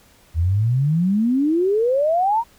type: exponential sweep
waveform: sine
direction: up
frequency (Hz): 77.78 to 961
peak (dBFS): -15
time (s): 0.34-2.44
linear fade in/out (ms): 50
effects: pink hiss -53 dBFS RMS until 2.58 s